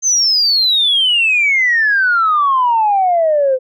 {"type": "exponential sweep", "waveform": "sine", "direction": "down", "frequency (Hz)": [6350, 506], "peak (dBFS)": -9, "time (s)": [0.02, 3.59], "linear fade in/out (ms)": 50, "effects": ["tanh soft clip ceiling -5 dBFS"]}